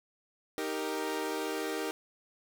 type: chord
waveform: sawtooth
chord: Eb major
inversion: none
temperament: equal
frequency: 311.1 / 392 / 466.2 Hz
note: Eb4 / G4 / Bb4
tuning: 0 / 0 / 0 cents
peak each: -33 dBFS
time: 0.58-1.91 s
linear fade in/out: 0 ms
effects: none